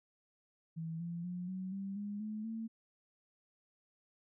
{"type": "tone with pitch steps", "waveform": "sine", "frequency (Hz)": [163, 170.61, 178.58, 186.91, 195.64, 204.8, 214.3, 224.3], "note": ["E3", "F3", "F3", "F#3", "G3", "G#3", "A3", "A3"], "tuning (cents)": [-19, -40, 39, 18, -3, -24, -45, 34], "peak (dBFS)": -38, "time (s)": [0.76, 2.68], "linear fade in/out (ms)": 20, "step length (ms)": 240, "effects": []}